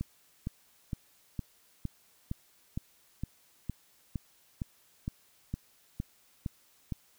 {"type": "click train", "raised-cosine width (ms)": 5, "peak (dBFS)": -21, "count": 16, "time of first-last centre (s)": [0.01, 6.922], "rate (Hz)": 2.17, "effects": ["white hiss -65 dBFS RMS until 7.18 s"]}